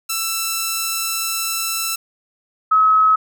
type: tone pair in turn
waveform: 5% pulse / sine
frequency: 1331 / 1282.5 Hz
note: E6 / E6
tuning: +16 / -48 cents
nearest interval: minor second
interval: 64 cents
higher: first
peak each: -8 / -10 dBFS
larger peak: first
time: 0.09-1.96 / 2.71-3.16 s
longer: first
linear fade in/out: 10 ms
effects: none